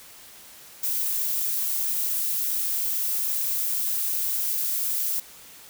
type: noise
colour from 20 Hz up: violet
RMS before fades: -26 dBFS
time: 0.83-5.2 s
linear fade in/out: 5 ms
effects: white hiss -47 dBFS RMS until 5.69 s